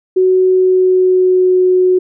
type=tone with pitch glide; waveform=sine; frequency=371.9 to 367.4 Hz; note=F#4 to F#4; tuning=+9 to -12 cents; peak=-7 dBFS; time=0.16-1.99 s; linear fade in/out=10 ms; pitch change=-21 cents; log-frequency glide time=0.51-1.61 s; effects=none